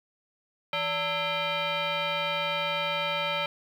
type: tone with frequency modulation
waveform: sine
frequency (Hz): 904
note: A5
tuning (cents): +47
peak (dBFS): -26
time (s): 0.73-3.46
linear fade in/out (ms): 2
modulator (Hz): 740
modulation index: 3.5
effects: 9-bit